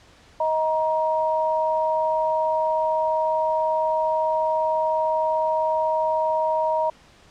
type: tone pair together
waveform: sine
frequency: 630 / 943.9 Hz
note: D#5 / A#5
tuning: +21 / +21 cents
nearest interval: perfect fifth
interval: 700 cents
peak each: -22 dBFS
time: 0.4-6.9 s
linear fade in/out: 5 ms
effects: pink hiss -52 dBFS RMS until 7.3 s + low-pass 6000 Hz 12 dB/octave